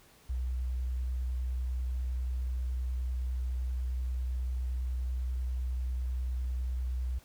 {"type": "tone with vibrato", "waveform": "sine", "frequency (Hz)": 62.7, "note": "B1", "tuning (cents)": 27, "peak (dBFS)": -30, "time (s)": [0.29, 7.19], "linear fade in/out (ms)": 10, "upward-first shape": "square", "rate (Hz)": 10, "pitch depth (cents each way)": 9, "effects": ["pink hiss -60 dBFS RMS until 7.24 s"]}